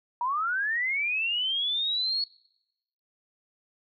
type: linear sweep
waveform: sine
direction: up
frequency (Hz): 935 to 4395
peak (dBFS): -25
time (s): 0.21-2.24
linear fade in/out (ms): 2
effects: noise-tail reverb RT60 0.9 s tail -25 dB re dry